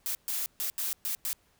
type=noise bursts at uneven times; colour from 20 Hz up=blue; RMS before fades=-32 dBFS; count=6; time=0.06-0.15 / 0.28-0.46 / 0.6-0.7 / 0.78-0.93 / 1.05-1.15 / 1.25-1.33 s; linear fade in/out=0 ms; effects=pink hiss -67 dBFS RMS until 1.59 s